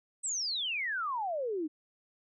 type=exponential sweep; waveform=sine; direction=down; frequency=8290 to 293.7 Hz; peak=-31 dBFS; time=0.23-1.68 s; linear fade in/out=20 ms; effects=none